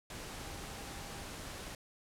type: tone in noise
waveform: sine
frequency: 799 Hz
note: G5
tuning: 33 cents sharp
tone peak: -55 dBFS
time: 0.41-1.23 s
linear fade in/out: 2 ms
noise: pink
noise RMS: -45 dBFS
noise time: 0.1-1.75 s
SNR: -13 dB
effects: low-pass 11000 Hz 12 dB/octave